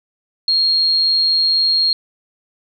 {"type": "tone", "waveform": "sine", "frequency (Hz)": 4254, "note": "C8", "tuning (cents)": 28, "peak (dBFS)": -12, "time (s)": [0.48, 1.93], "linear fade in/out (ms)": 2, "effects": []}